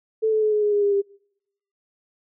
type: tone with pitch steps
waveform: sine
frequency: 440 / 433.9 / 428 / 422.1 / 416.3 / 410.5 / 404.9 / 399.3 Hz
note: A4 / A4 / A4 / G#4 / G#4 / G#4 / G#4 / G4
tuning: 0 / -24 / -48 / +28 / +4 / -20 / -44 / +32 cents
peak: -17 dBFS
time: 0.22-1.02 s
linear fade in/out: 20 ms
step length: 100 ms
effects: noise-tail reverb RT60 0.8 s tail -26 dB re dry